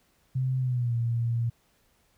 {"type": "tone with pitch glide", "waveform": "sine", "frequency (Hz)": [129.9, 117.07], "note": ["C3", "A#2"], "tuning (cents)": [-12, 8], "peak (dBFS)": -24, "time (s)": [0.35, 1.5], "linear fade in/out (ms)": 10, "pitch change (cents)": -180, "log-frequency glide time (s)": [0.59, 0.95], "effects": ["pink hiss -67 dBFS RMS until 2.17 s"]}